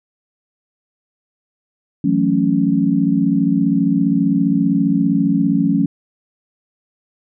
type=chord; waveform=sine; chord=F# minor seventh; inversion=third; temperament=equal; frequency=164.81 / 185 / 220 / 277.2 Hz; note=E3 / F#3 / A3 / C#4; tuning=0 / 0 / 0 / 0 cents; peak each=-21 / -18 / -19 / -16 dBFS; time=2.04-5.86 s; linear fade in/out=5 ms; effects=none